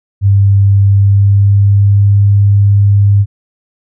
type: tone with pitch glide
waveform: sine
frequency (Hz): 99.3 to 100.92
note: G2 to G#2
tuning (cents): +23 to -49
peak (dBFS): -4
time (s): 0.21-3.26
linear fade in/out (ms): 50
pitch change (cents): +28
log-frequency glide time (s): 0.83-2.09
effects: none